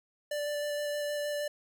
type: tone with vibrato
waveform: square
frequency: 587 Hz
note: D5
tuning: 1 cent flat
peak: -32 dBFS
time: 0.31-1.48 s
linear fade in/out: 5 ms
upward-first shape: square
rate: 6.4 Hz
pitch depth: 8 cents each way
effects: 12-bit